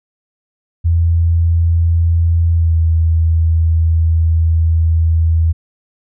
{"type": "tone with pitch glide", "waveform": "sine", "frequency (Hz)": [83.8, 81.65], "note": ["E2", "E2"], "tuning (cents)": [29, -16], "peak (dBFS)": -9, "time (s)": [0.84, 5.53], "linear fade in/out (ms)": 20, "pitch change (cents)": -45, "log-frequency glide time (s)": [2.54, 2.75], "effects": []}